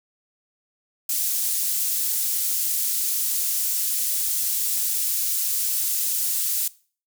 pink high-pass noise, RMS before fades -24 dBFS, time 1.09-6.68 s, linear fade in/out 5 ms, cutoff 8800 Hz, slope 12 dB/octave, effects noise-tail reverb RT60 0.4 s tail -20 dB re dry

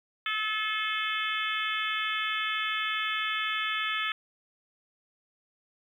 harmonic tone with a mistuned harmonic, 432.1 Hz, A4, 31 cents flat, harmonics 3 / 4 / 5 / 6 / 7 / 8, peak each -33 / -34 / -35 / -36 / -36 / -37 dBFS, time 0.26-4.12 s, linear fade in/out 2 ms, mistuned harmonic 7, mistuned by +28 cents, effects 10-bit

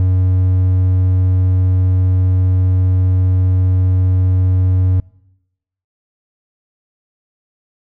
triangle tone, 92.5 Hz, F#2, in tune, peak -8 dBFS, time 0-5 s, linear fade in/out 0 ms, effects noise-tail reverb RT60 0.9 s tail -23 dB re dry

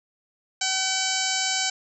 harmonic tone with a mistuned harmonic, 761 Hz, F#5, 48 cents sharp, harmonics 1 / 2 / 3 / 4 / 5 / 6 / 7 / 8 / 9 / 10, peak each -32 / -32 / -32 / -32 / -32 / -32 / -32 / -32 / -32 / -32 dBFS, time 0.61-1.7 s, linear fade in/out 5 ms, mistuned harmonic 5, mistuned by +63 cents, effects none

